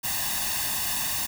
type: noise with comb filter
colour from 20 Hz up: white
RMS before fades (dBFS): -28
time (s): 0.03-1.27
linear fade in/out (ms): 20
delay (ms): 1.1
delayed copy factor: +0.8
effects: none